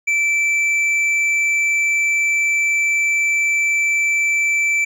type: tone with hard clipping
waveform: sine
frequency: 2327 Hz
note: D7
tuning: 17 cents flat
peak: -16 dBFS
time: 0.07-4.85 s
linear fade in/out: 10 ms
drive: 5 dB
effects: none